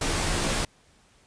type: noise with comb filter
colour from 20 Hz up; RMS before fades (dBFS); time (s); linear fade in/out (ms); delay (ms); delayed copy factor
pink; -26; 0.01-0.65; 5; 16; -0.7
effects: pink hiss -60 dBFS RMS until 1.26 s + resampled to 22050 Hz